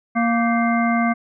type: harmonic tone with a mistuned harmonic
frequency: 233.1 Hz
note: A#3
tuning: in tune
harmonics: 1 / 3 / 5 / 7 / 9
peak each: -18 / -22 / -25 / -29 / -26 dBFS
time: 0.15-1.14 s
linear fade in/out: 20 ms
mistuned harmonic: 7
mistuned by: -86 cents
effects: none